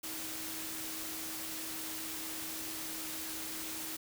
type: tone in noise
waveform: sine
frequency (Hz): 318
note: D#4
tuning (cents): +38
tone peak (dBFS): -48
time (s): 0.03-3.97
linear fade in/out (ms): 10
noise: white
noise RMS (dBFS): -41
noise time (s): 0.03-3.97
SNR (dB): -10
effects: none